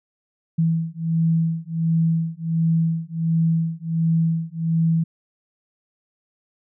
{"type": "beating tone pair", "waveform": "sine", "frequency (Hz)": [163.2, 164.6], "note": ["E3", "E3"], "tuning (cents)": [-17, -2], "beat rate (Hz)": 1.4, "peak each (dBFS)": -21, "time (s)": [0.58, 5.04], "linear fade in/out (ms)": 10, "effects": []}